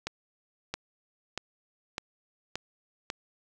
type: accelerating click train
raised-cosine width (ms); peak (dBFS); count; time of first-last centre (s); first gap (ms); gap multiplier
0.2; -15; 6; 0.07-3.101; 670; 0.95
effects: none